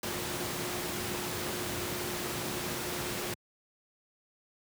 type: tone in noise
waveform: sine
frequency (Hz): 357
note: F4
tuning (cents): +38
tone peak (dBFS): -41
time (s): 0.03-3.34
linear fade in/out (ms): 2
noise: pink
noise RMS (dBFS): -35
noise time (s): 0.03-3.34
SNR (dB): -9
effects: high-pass 100 Hz 12 dB/octave

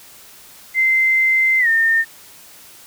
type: tone with pitch glide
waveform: sine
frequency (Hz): 2076 to 1817.7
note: C7 to A#6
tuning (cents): -14 to -44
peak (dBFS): -12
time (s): 0.74-2.05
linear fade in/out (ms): 50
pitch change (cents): -230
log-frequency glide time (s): 1.59-1.68
effects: white hiss -43 dBFS RMS until 2.86 s

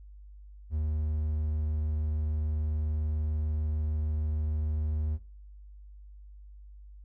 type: tone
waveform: triangle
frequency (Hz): 76.7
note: D#2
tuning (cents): -24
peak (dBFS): -25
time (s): 0.7-5.19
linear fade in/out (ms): 50
effects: noise-tail reverb RT60 0.5 s tail -23 dB re dry + added 50 Hz sine -46 dBFS peak until 7.04 s

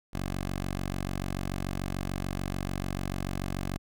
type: tone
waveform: 10% pulse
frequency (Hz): 46.84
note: F#1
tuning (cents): +22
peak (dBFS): -23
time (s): 0.13-3.78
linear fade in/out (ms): 10
effects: none

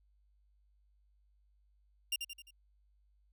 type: tone with echo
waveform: sawtooth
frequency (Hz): 2794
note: F7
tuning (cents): 0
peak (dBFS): -28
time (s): 2.12-2.16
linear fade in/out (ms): 5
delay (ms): 87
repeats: 4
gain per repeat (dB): -6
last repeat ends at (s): 2.508
effects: added 50 Hz sine -67 dBFS peak until 3.32 s

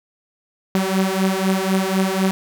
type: beating tone pair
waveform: sawtooth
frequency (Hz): 188.5 / 192.5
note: F#3 / G3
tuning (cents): +32 / -31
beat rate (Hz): 4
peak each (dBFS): -16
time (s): 0.75-2.31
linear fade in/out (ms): 0
effects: none

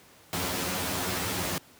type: noise with comb filter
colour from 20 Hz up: pink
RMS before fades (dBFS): -30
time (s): 0.33-1.58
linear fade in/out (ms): 0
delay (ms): 11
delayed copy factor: +0.85
effects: pink hiss -55 dBFS RMS until 1.79 s + high-pass 100 Hz 12 dB/octave

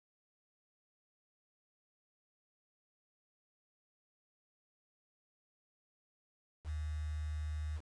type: tone with quantisation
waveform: sine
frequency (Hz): 76.7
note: D#2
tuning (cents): -24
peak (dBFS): -36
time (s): 6.64-7.81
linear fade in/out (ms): 50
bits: 9
effects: resampled to 22050 Hz

